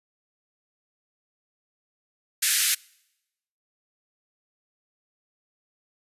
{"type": "band-pass noise", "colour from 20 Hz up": "white", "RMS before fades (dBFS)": -23, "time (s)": [2.42, 2.75], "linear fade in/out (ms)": 10, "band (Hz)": [1500, 13000], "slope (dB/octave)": 48, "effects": ["noise-tail reverb RT60 0.9 s tail -26 dB re dry", "resampled to 32000 Hz"]}